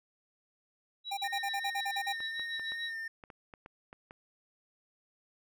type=tone with tremolo; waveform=sine; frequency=3900 Hz; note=B7; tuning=23 cents flat; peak=-35 dBFS; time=1.04-2.94 s; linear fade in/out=50 ms; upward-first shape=triangle; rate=6.8 Hz; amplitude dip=95%
type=tone bursts; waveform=square; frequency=795 Hz; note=G5; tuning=24 cents sharp; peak=-33 dBFS; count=10; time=1.11-2.128 s; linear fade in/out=10 ms; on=64 ms; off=42 ms
type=tone with vibrato; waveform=triangle; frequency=1825 Hz; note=A#6; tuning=37 cents flat; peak=-35 dBFS; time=1.24-3.08 s; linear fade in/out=5 ms; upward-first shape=sine; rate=2.7 Hz; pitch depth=21 cents each way
type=clicks; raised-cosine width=0.5 ms; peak=-33 dBFS; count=10; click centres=2.204 / 2.396 / 2.596 / 2.72 / 3.238 / 3.302 / 3.538 / 3.661 / 3.929 / 4.109 s
effects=none